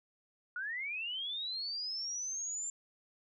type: linear sweep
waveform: sine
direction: up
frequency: 1415 to 7320 Hz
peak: -36 dBFS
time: 0.56-2.7 s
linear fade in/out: 2 ms
effects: none